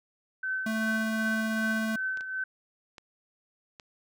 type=tone with tremolo; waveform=sine; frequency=1529 Hz; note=G6; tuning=44 cents flat; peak=-27 dBFS; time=0.43-2.44 s; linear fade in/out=5 ms; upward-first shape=triangle; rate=2.6 Hz; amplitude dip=65%
type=tone; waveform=square; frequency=220.7 Hz; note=A3; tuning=5 cents sharp; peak=-29 dBFS; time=0.66-1.96 s; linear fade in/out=5 ms
type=clicks; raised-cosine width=0.2 ms; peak=-28 dBFS; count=4; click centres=2.173 / 2.209 / 2.982 / 3.798 s
effects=none